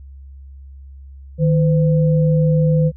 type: tone pair together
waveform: sine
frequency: 155.56 / 509.2 Hz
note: D#3 / C5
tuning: 0 / -47 cents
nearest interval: octave + major sixth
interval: 2053 cents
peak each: -12 / -20 dBFS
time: 1.38-2.92 s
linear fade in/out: 50 ms
effects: added 68 Hz sine -35 dBFS peak until 2.96 s